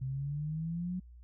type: exponential sweep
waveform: sine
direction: up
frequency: 129.1 to 185 Hz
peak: -33 dBFS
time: 0.01-1 s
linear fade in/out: 10 ms
effects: added 60 Hz sine -50 dBFS peak until 1.23 s